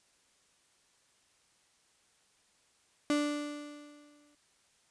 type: tone with exponential decay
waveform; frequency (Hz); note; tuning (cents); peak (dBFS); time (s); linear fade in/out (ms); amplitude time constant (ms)
35% pulse; 293.7; D4; 0; -24; 3.1-4.35; 1; 270
effects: white hiss -69 dBFS RMS until 4.9 s + resampled to 22050 Hz